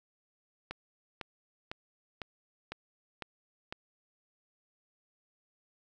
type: click train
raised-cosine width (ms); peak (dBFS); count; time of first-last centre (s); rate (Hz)
0.3; -22; 7; 0.71-3.725; 1.99
effects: none